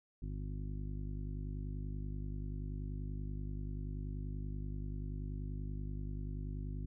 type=harmonic tone; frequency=50.4 Hz; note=G1; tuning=49 cents sharp; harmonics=1 / 2 / 3 / 4 / 5 / 6 / 7; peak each=-40 / -45 / -46 / -58 / -50 / -60 / -58 dBFS; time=0.22-6.86 s; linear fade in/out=5 ms; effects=none